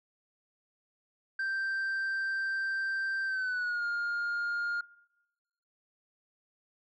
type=tone with pitch glide; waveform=sine; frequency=1568 to 1413.2 Hz; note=G6 to F6; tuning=0 to +20 cents; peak=-27 dBFS; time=1.39-4.81 s; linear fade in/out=5 ms; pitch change=-180 cents; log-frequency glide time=3.25-3.85 s; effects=noise-tail reverb RT60 1.0 s tail -25 dB re dry + tanh soft clip ceiling -29 dBFS